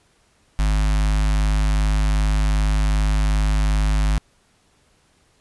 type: tone with notch filter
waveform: square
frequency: 51.3 Hz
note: G#1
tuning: 21 cents flat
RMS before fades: -18 dBFS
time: 0.59-4.18 s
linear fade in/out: 0 ms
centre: 420 Hz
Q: 0.77
effects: pink hiss -60 dBFS RMS until 5.4 s + resampled to 24000 Hz